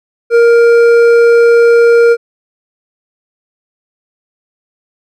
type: tone with hard clipping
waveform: triangle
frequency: 468.3 Hz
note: A#4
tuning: 8 cents sharp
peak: -5 dBFS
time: 0.3-2.17 s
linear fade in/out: 50 ms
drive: 11 dB
effects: none